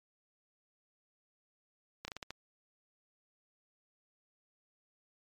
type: slowing click train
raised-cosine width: 0.2 ms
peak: -23 dBFS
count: 6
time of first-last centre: 2.05-2.306 s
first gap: 30 ms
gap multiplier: 1.27
effects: MP3 96 kbps